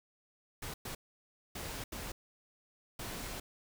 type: noise bursts at uneven times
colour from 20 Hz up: pink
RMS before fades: -42 dBFS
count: 5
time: 0.62-0.74 / 0.85-0.95 / 1.55-1.84 / 1.92-2.12 / 2.99-3.4 s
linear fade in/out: 5 ms
effects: none